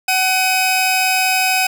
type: tone pair together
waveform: sawtooth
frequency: 752.1 / 2524 Hz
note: F#5 / D#7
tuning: +28 / +24 cents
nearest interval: octave + major sixth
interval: 2096 cents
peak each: -13 dBFS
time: 0.08-1.67 s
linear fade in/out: 5 ms
effects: none